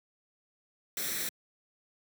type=noise with comb filter; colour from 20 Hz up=white; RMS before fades=-34 dBFS; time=0.97-1.29 s; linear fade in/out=2 ms; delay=0.52 ms; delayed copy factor=+0.65; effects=high-pass 150 Hz 12 dB/octave